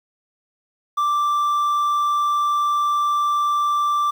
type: tone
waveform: triangle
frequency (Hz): 1174.7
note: D6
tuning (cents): 0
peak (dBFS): -15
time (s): 0.97-4.11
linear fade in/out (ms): 10
effects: 8-bit